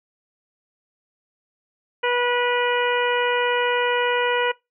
harmonic tone, 487.6 Hz, B4, 22 cents flat, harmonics 1 / 2 / 3 / 4 / 5 / 6, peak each -22 / -25 / -27 / -28 / -29 / -30 dBFS, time 2.03-4.52 s, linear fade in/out 10 ms, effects noise-tail reverb RT60 0.2 s tail -22 dB re dry

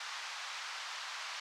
pink band-pass noise, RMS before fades -43 dBFS, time 0-1.4 s, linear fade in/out 5 ms, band 930 to 6000 Hz, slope 24 dB/octave, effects none

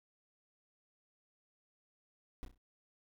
brown noise with echo, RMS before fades -42 dBFS, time 2.43-2.45 s, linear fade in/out 0 ms, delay 32 ms, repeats 4, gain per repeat -8 dB, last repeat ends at 2.578 s, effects none

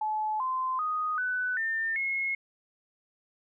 sine tone with pitch steps, 860 / 1034.6 / 1244.7 / 1497.3 / 1801.3 / 2167 Hz, A5 / C6 / D#6 / F#6 / A6 / C#7, -40 / -20 / 0 / +20 / +40 / -40 cents, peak -27 dBFS, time 0.01-2.35 s, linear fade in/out 5 ms, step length 390 ms, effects none

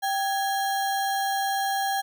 sine tone with sample-and-hold, 784 Hz, G5, in tune, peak -23 dBFS, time 0.02-2.02 s, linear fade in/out 20 ms, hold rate 2450 Hz, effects none

